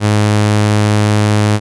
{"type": "tone", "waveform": "sawtooth", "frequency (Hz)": 105.1, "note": "G#2", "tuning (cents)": 21, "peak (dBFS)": -5, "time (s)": [0, 1.6], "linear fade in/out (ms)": 50, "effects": ["resampled to 24000 Hz"]}